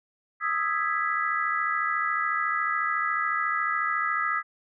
sine chord, E major seventh, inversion third, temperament equal, 1244.5 / 1318.5 / 1661.2 / 1975.5 Hz, D#6 / E6 / G#6 / B6, 0 / 0 / 0 / 0 cents, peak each -28 / -30 / -31 / -30 dBFS, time 0.4-4.43 s, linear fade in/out 50 ms, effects none

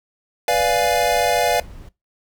square chord, B diminished seventh, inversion none, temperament equal, 493.9 / 587.3 / 698.5 / 830.6 Hz, B4 / D5 / F5 / Ab5, 0 / 0 / 0 / 0 cents, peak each -23 / -22 / -20 / -24 dBFS, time 0.48-1.6 s, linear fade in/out 2 ms
brown noise, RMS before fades -38 dBFS, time 0.5-1.89 s, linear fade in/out 5 ms
effects noise-tail reverb RT60 0.2 s tail -19 dB re dry

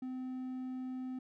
triangle tone, 256.6 Hz, C4, 34 cents flat, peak -36 dBFS, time 0.02-1.19 s, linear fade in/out 5 ms, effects none

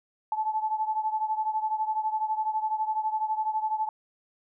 sine beating tone pair, 865 / 877 Hz, A5 / A5, -30 / -6 cents, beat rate 12 Hz, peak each -27 / -31 dBFS, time 0.32-3.89 s, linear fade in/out 2 ms, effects none

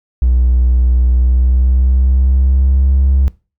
triangle tone with pitch glide, 61.74 to 67.33 Hz, B1 to C#2, 0 to -50 cents, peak -5 dBFS, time 0.22-3.28 s, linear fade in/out 0 ms, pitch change +150 cents, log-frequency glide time 1.11-2.92 s, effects noise-tail reverb RT60 0.3 s tail -21 dB re dry + tanh soft clip ceiling -3 dBFS

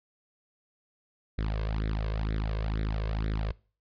sawtooth tone with flanger, 53.4 Hz, G#1, 49 cents sharp, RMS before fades -30 dBFS, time 1.38-3.52 s, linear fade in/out 5 ms, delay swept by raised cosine 0.51 to 1.91 ms, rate 2.1 Hz, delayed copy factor +0.85, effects noise-tail reverb RT60 0.4 s tail -23 dB re dry + resampled to 11025 Hz

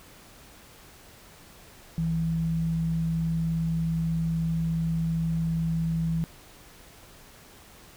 sine tone pair together, 61.4 / 163.92 Hz, B1 / E3, -9 / -9 cents, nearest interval octave + perfect fourth, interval 1700 cents, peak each -36 / -24 dBFS, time 1.98-6.24 s, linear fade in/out 0 ms, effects pink hiss -51 dBFS RMS until 7.96 s

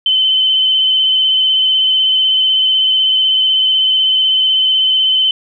sine tone with vibrato, 3060 Hz, G7, 42 cents flat, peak -9 dBFS, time 0.06-5.31 s, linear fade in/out 2 ms, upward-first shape square, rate 16 Hz, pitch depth 13 cents each way, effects none

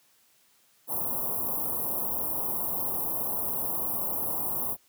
white band-stop noise, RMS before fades -30 dBFS, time 0.87-4.77 s, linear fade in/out 50 ms, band 1100 to 11000 Hz, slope 48 dB/octave, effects white hiss -64 dBFS RMS until 4.88 s + high-pass 80 Hz 12 dB/octave

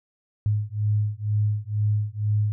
sine beating tone pair, 104.2 / 106.3 Hz, G#2 / G#2, +6 / +41 cents, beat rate 2.1 Hz, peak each -24 dBFS, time 0.46-2.52 s, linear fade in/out 0 ms, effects none

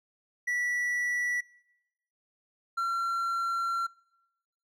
triangle tone pair in turn, 1950 / 1364.7 Hz, B6 / F6, -23 / -40 cents, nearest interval tritone, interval 617 cents, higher first, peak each -25 dBFS, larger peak neither, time 0.47-1.41 / 2.77-3.87 s, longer second, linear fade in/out 10 ms, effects noise-tail reverb RT60 1.0 s tail -26 dB re dry

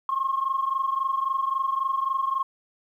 sine tone pair together, 1069 / 1092.7 Hz, C6 / C#6, +37 / -25 cents, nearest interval unison, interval 38 cents, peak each -24 / -27 dBFS, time 0.09-2.43 s, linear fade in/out 2 ms, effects tanh soft clip ceiling -15 dBFS + 10-bit

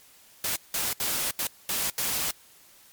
white noise bursts at uneven times, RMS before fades -28 dBFS, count 6, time 0.44-0.56 / 0.74-0.93 / 1-1.31 / 1.39-1.47 / 1.69-1.9 / 1.98-2.31 s, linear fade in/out 2 ms, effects white hiss -55 dBFS RMS until 2.92 s + MP3 96 kbps

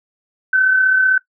sine tone pair together, 1491 / 1526.7 Hz, F#6 / G6, +13 / -46 cents, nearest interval unison, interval 41 cents, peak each -22 / -11 dBFS, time 0.53-1.18 s, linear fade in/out 5 ms, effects noise-tail reverb RT60 0.1 s tail -19 dB re dry

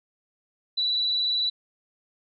sine tone with vibrato, 3951 Hz, B7, in tune, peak -22 dBFS, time 0.77-1.5 s, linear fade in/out 10 ms, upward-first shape sine, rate 20 Hz, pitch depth 26 cents each way, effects none

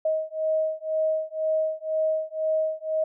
sine beating tone pair, 629 / 631 Hz, D#5 / D#5, +19 / +24 cents, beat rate 2 Hz, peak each -26 dBFS, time 0.05-3.04 s, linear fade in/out 5 ms, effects none

